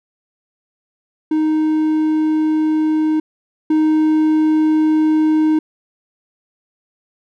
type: tone pair in turn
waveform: triangle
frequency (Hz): 311.1 / 311.1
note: D#4 / D#4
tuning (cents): 0 / 0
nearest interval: unison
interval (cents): 0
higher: neither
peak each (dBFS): -11 / -9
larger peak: second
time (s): 1.31-3.2 / 3.7-5.59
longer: neither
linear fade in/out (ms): 5
effects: none